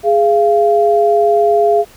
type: tone pair together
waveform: sine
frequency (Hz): 415.3 / 687.4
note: G#4 / F5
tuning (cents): 0 / -28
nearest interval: major sixth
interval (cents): 872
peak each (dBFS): -11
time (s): 0.03-1.85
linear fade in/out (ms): 50
effects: pink hiss -43 dBFS RMS until 1.96 s